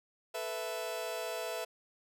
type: chord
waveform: sawtooth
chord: A suspended second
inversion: none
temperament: just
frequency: 440 / 495 / 660 Hz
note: A4 / B4 / E5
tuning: 0 / +4 / +2 cents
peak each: -39 / -37 / -34 dBFS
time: 0.34-1.65 s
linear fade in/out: 10 ms
effects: none